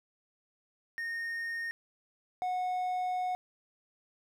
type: tone pair in turn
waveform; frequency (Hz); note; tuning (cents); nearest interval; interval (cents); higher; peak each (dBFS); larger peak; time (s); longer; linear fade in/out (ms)
triangle; 1844 / 731.8; A#6 / F#5; -19 / -19; octave + major third; 1600; first; -32 / -28; second; 0.98-1.71 / 2.42-3.35; second; 0
effects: none